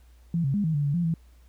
sine tone with pitch steps, 168.6 / 136.5 / 204.4 / 159.2 / 145.2 / 142.6 / 173.1 / 164 Hz, E3 / C#3 / G#3 / D#3 / D3 / C#3 / F3 / E3, +39 / -26 / -27 / +40 / -19 / +49 / -15 / -9 cents, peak -22 dBFS, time 0.34-1.14 s, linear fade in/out 2 ms, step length 100 ms, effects added 60 Hz sine -51 dBFS peak until 1.48 s + pink hiss -65 dBFS RMS until 1.48 s

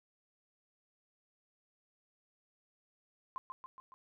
sine tone with echo, 1046.5 Hz, C6, in tune, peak -37 dBFS, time 3.36-3.38 s, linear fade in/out 0 ms, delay 140 ms, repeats 4, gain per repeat -4 dB, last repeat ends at 3.94 s, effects none

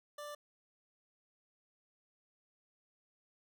25% pulse tone, 589 Hz, D5, 5 cents sharp, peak -40 dBFS, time 0.18-0.35 s, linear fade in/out 5 ms, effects none

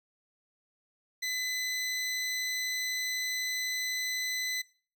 20% pulse tone, 2012 Hz, B6, 32 cents sharp, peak -26 dBFS, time 1.22-4.62 s, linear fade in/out 10 ms, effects noise-tail reverb RT60 0.4 s tail -20 dB re dry

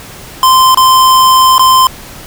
square tone with dropouts, 1038 Hz, C6, 14 cents flat, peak -4 dBFS, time 0.43-1.87 s, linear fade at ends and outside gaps 1 ms, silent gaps 0.746-0.773 / 1.581-1.594 s, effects pink hiss -30 dBFS RMS until 2.26 s

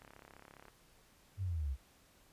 click train, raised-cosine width 0.5 ms, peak -39 dBFS, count 24, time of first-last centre 0.02-0.683 s, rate 34.7 Hz
sine linear sweep, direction down, 100.5 to 61.74 Hz, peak -34 dBFS, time 1.37-1.77 s, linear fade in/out 50 ms
effects pink hiss -66 dBFS RMS until 2.32 s + resampled to 32000 Hz

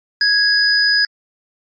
sine tone pair together, 1661.2 / 4978 Hz, G#6 / D#8, 0 / 0 cents, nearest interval octave + perfect fifth, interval 1900 cents, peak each -14 dBFS, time 0.21-1.05 s, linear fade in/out 2 ms, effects MP3 48 kbps

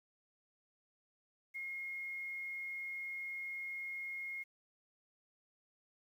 sine tone with quantisation, 2148 Hz, C7, 45 cents sharp, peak -40 dBFS, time 1.54-4.44 s, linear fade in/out 20 ms, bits 11, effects none

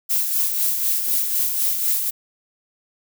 violet noise with tremolo, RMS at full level -19 dBFS, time 0.09-2.11 s, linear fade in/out 20 ms, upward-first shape sine, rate 4 Hz, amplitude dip 45%, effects none

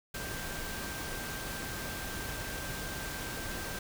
sine tone in noise, 1572 Hz, G6, 4 cents sharp, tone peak -44 dBFS, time 0.14-3.79 s, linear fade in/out 5 ms, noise pink, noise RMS -39 dBFS, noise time 0.14-3.79 s, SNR -8 dB, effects none

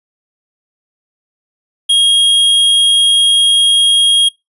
square tone, 3265 Hz, G#7, 30 cents flat, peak -8 dBFS, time 1.89-4.29 s, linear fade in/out 10 ms, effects noise-tail reverb RT60 0.2 s tail -25 dB re dry + resampled to 24000 Hz

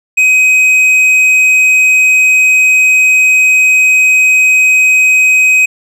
triangle tone with tanh clipping, 2520 Hz, D#7, 21 cents sharp, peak -6 dBFS, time 0.17-5.66 s, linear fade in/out 10 ms, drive 11 dB, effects none

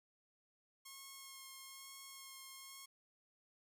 5% pulse tone with vibrato, 1080 Hz, C#6, 45 cents flat, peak -40 dBFS, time 0.85-2.86 s, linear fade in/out 10 ms, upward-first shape sine, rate 1.1 Hz, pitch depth 14 cents each way, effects none

